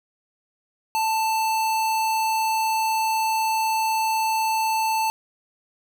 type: tone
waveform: square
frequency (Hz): 884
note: A5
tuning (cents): +8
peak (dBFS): -21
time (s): 0.95-5.1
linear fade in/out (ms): 0
effects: none